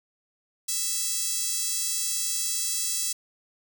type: tone with high-pass filter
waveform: 5% pulse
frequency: 659.3 Hz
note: E5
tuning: in tune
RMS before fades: -28 dBFS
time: 0.68-3.13 s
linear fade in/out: 10 ms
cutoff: 7800 Hz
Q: 0.65
effects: none